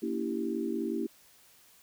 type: chord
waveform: sine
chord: A# diminished seventh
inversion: none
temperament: equal with one note detuned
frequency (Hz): 233.1 / 284.2 / 329.6 / 392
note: A#3 / C#4 / E4 / G4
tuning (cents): 0 / +43 / 0 / 0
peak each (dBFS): -35 / -37 / -34 / -36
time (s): 0.02-1.07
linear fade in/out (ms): 10
effects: white hiss -60 dBFS RMS until 1.82 s